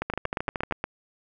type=two click trains; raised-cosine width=0.5 ms; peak=-12 / -13 dBFS; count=8 / 9; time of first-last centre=0.02-0.841 / 0.1-0.711 s; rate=8.53 / 13.1 Hz; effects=none